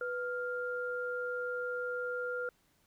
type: tone pair together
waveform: sine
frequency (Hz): 493.9 / 1399.9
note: B4 / F6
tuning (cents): 0 / +4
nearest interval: octave + tritone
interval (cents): 1804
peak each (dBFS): -36 / -37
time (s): 0.01-2.49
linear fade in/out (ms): 2
effects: pink hiss -71 dBFS RMS until 2.86 s